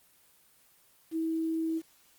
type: tone with quantisation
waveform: sine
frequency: 323.7 Hz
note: E4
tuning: 31 cents flat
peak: -28 dBFS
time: 1.11-1.82 s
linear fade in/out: 50 ms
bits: 9
effects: white hiss -63 dBFS RMS until 2.18 s + Opus 24 kbps